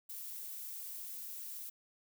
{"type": "noise", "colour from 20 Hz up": "violet", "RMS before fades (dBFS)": -45, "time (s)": [0.09, 1.7], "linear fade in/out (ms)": 10, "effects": []}